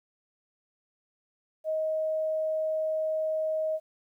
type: tone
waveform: sine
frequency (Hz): 629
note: D#5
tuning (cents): +19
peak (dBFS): -26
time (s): 1.64-3.8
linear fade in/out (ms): 50
effects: 11-bit